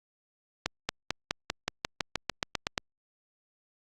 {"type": "accelerating click train", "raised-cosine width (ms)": 0.2, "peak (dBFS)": -10, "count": 14, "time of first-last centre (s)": [0.66, 2.778], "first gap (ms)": 230, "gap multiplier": 0.94, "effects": ["Opus 48 kbps"]}